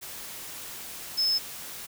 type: tone in noise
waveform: sine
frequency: 5220 Hz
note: E8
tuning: 18 cents flat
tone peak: -22 dBFS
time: 1.17-1.39 s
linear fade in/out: 20 ms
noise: white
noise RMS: -40 dBFS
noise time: 0.01-1.87 s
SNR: +15 dB
effects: none